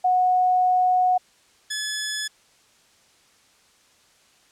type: tone pair in turn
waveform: sine / 10% pulse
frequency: 733 / 1712.4 Hz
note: F#5 / A6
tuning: -16 / -47 cents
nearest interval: octave + minor third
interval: 1469 cents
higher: second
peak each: -16 dBFS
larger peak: neither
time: 0.04-1.18 / 1.7-2.28 s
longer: first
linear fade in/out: 10 ms
effects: white hiss -58 dBFS RMS until 4.51 s + low-pass 8000 Hz 12 dB/octave